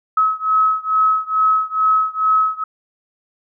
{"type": "beating tone pair", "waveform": "sine", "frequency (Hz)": [1283, 1285.3], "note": ["E6", "E6"], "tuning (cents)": [-47, -44], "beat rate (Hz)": 2.3, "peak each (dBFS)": [-16, -17], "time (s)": [0.17, 2.64], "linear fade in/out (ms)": 5, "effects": []}